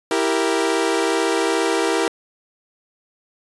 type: chord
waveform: sawtooth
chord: E diminished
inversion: none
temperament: equal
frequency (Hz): 329.6 / 392 / 466.2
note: E4 / G4 / Bb4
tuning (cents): 0 / 0 / 0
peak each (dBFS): -18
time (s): 0.11-2.08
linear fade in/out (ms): 2
effects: resampled to 24000 Hz